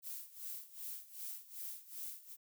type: noise with tremolo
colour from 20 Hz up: violet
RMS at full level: -44 dBFS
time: 0.02-2.37 s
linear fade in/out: 50 ms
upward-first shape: sine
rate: 2.6 Hz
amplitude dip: 85%
effects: none